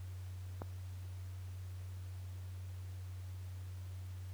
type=click; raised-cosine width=1 ms; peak=-28 dBFS; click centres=0.619 s; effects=added 92 Hz sine -43 dBFS peak until 4.33 s + pink hiss -62 dBFS RMS until 4.33 s